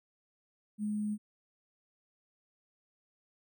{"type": "tone with sample-and-hold", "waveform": "sine", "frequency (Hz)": 210.2, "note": "G#3", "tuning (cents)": 21, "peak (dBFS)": -31, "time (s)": [0.78, 1.18], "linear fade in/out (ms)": 50, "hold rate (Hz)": 8820, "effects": []}